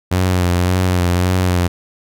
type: tone with vibrato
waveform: sawtooth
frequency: 90.2 Hz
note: F#2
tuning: 44 cents flat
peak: -9 dBFS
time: 0.11-1.68 s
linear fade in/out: 10 ms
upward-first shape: sine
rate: 1.8 Hz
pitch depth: 41 cents each way
effects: none